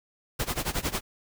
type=noise with tremolo; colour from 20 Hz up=pink; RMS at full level=-27 dBFS; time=0.39-1.01 s; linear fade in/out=10 ms; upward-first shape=sine; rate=11 Hz; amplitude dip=90%; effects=none